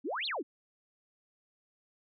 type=exponential two-way sweep; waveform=sine; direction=up then down; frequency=233 to 4420 to 233 Hz; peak=-32 dBFS; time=0.04-0.43 s; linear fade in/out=20 ms; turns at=0.26 s; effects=MP3 48 kbps